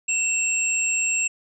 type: tone pair together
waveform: sine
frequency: 2678 / 7575 Hz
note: E7 / A#8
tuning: +27 / +27 cents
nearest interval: octave + tritone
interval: 1800 cents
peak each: -23 dBFS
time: 0.08-1.28 s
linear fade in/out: 10 ms
effects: none